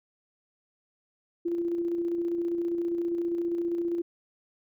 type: tone with tremolo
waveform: sine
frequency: 342.3 Hz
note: F4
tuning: 35 cents flat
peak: -25 dBFS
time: 1.45-4.02 s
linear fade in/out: 10 ms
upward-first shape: square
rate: 15 Hz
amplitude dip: 30%
effects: none